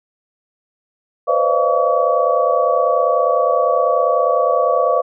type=tone cluster; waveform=sine; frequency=498 / 528 / 603 / 682 / 1136 Hz; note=B4 / C5 / D5 / F5 / C#6; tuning=+14 / +16 / +46 / -41 / +42 cents; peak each=-19 dBFS; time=1.27-5.02 s; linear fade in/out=20 ms; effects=none